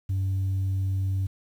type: tone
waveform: sine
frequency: 95.9 Hz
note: G2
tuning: 37 cents flat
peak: -21 dBFS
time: 0.09-1.27 s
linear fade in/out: 10 ms
effects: tanh soft clip ceiling -22 dBFS + 9-bit